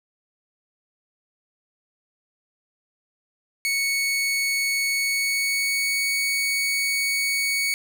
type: tone with pitch glide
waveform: sawtooth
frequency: 2217 to 2231 Hz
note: C#7 to C#7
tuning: 0 to +11 cents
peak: -18 dBFS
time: 3.65-7.74 s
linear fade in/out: 0 ms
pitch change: +11 cents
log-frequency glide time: 4.89-6.09 s
effects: none